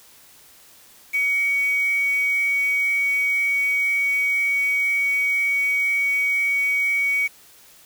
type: tone with quantisation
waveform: sine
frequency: 2251 Hz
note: C#7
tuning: 26 cents sharp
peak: -18 dBFS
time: 1.13-7.28 s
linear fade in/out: 20 ms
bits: 6
effects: white hiss -50 dBFS RMS until 7.85 s